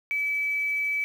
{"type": "tone with quantisation", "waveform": "sine", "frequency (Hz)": 2297, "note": "D7", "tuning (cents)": -39, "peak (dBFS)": -24, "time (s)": [0.11, 1.04], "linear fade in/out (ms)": 0, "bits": 8, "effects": []}